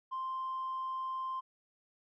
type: tone with tanh clipping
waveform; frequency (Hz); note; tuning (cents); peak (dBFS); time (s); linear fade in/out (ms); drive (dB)
triangle; 1046.5; C6; 0; -35; 0.11-1.41; 20; 5
effects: none